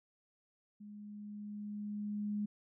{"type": "tone with level ramp", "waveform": "sine", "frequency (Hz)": 207.7, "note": "G#3", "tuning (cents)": 0, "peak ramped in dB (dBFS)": [-48, -33], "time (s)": [0.8, 2.46], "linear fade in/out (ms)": 10, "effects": []}